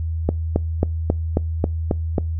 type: click train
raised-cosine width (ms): 2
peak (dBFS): -4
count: 8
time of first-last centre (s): 0.29-2.182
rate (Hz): 3.7
effects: noise-tail reverb RT60 0.3 s tail -25 dB re dry + added 81 Hz sine -21 dBFS peak until 2.39 s